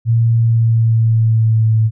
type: tone with pitch glide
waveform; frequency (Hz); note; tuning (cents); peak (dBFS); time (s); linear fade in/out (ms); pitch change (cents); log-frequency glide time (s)
sine; 115.3 to 110.54; A#2 to A2; -19 to +8; -9; 0.05-1.91; 50; -73; 0.34-1.79
effects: none